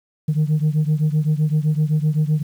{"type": "beating tone pair", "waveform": "sine", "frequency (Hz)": [150.6, 158.4], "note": ["D3", "D#3"], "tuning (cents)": [44, 31], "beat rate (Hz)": 7.8, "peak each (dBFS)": [-16, -18], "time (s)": [0.28, 2.43], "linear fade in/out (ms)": 10, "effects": ["tanh soft clip ceiling -12 dBFS", "8-bit"]}